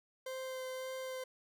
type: tone with vibrato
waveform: 40% pulse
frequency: 519 Hz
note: C5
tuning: 14 cents flat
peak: -39 dBFS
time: 0.26-1.24 s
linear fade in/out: 5 ms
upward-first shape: sine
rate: 1.8 Hz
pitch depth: 10 cents each way
effects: none